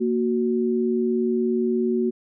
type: tone pair together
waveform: sine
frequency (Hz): 233.1 / 370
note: A#3 / F#4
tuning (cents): 0 / 0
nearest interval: minor sixth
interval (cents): 800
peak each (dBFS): -22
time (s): 0-2.11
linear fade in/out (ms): 20
effects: none